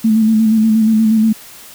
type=tone with vibrato; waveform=sine; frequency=220 Hz; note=A3; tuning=in tune; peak=-8 dBFS; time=0.04-1.33 s; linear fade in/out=10 ms; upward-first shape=square; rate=8.4 Hz; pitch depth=29 cents each way; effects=white hiss -37 dBFS RMS until 1.74 s

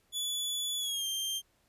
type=tone with pitch glide; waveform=sawtooth; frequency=3436 to 3169 Hz; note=A7 to G7; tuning=-42 to +18 cents; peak=-29 dBFS; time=0.12-1.42 s; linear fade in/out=50 ms; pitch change=-140 cents; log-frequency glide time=0.78-1.06 s; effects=pink hiss -71 dBFS RMS until 1.68 s + resampled to 32000 Hz

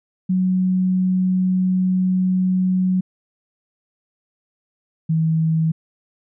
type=tone pair in turn; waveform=sine; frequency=185 / 160.79 Hz; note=F#3 / E3; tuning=0 / -43 cents; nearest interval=major second; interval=243 cents; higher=first; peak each=-15 dBFS; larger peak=neither; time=0.29-3.01 / 5.09-5.72 s; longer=first; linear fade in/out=10 ms; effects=none

